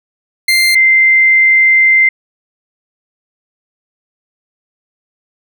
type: tone pair in turn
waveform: 30% pulse / sine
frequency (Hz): 2093 / 2083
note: C7 / C7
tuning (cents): 0 / -8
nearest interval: unison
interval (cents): 8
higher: first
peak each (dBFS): -5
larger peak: neither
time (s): 0.48-0.75 / 0.75-2.09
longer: second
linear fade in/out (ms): 5
effects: none